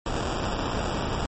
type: noise with sample-and-hold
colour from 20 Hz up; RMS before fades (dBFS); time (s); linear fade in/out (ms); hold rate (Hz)
pink; -28; 0.06-1.26; 2; 2100
effects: MP3 32 kbps